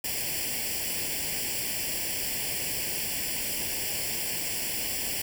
white noise with comb filter, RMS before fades -31 dBFS, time 0.04-5.22 s, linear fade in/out 5 ms, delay 0.39 ms, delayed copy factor +0.9, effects none

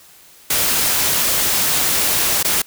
white noise with dropouts, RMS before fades -17 dBFS, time 0.5-2.62 s, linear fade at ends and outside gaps 5 ms, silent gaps 2.429-2.446 s, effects white hiss -46 dBFS RMS until 2.66 s

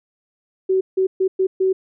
sine tone bursts at uneven times, 378.2 Hz, F#4, 38 cents sharp, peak -14 dBFS, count 5, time 0.69-0.81 / 0.97-1.07 / 1.2-1.28 / 1.39-1.47 / 1.6-1.73 s, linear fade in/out 10 ms, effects none

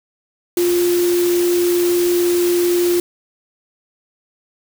sine tone in noise, 350.9 Hz, F4, 8 cents sharp, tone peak -13 dBFS, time 0.57-3 s, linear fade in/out 2 ms, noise white, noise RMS -26 dBFS, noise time 0.57-3 s, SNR +10 dB, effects none

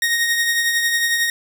sawtooth tone with tremolo, 1864.7 Hz, A#6, in tune, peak -11 dBFS, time 0.02-1.3 s, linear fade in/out 2 ms, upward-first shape triangle, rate 11 Hz, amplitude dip 45%, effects none

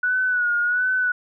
sine tone with vibrato, 1469 Hz, F#6, 13 cents flat, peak -18 dBFS, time 0.03-1.12 s, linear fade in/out 5 ms, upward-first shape sine, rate 1.4 Hz, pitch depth 52 cents each way, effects none

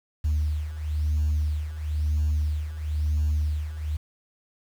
sine beating tone pair, 75.1 / 76.1 Hz, D2 / D#2, +39 / -38 cents, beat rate 1 Hz, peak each -27 / -23 dBFS, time 0.24-3.97 s, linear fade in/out 10 ms, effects tanh soft clip ceiling -18 dBFS + 8-bit

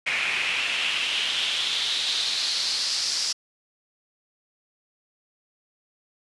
pink noise with band-pass filter sweep, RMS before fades -26 dBFS, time 0.06-3.33 s, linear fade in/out 10 ms, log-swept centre 2300 to 5200 Hz, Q 4, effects resampled to 24000 Hz

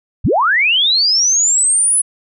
sine linear sweep, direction up, 34.65 to 10280 Hz, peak -10 dBFS, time 0.24-2.02 s, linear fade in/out 10 ms, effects none

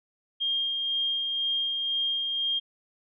sine tone with tremolo, 3217 Hz, G7, 44 cents sharp, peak -24 dBFS, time 0.4-2.6 s, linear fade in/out 20 ms, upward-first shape sine, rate 2 Hz, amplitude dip 30%, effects none

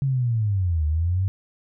sine linear two-way sweep, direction down then up, 139.6 to 74.4 to 98 Hz, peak -19 dBFS, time 0.02-1.28 s, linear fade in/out 0 ms, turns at 0.86 s, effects none

